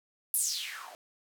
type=noise with band-pass filter sweep; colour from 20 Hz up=blue; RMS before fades=-34 dBFS; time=0.34-0.95 s; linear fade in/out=0 ms; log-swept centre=12000 to 600 Hz; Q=5.2; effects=none